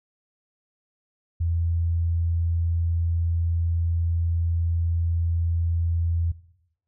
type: tone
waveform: sine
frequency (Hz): 84.1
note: E2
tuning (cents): +35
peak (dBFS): -21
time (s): 1.4-6.32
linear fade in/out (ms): 10
effects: noise-tail reverb RT60 0.8 s tail -18 dB re dry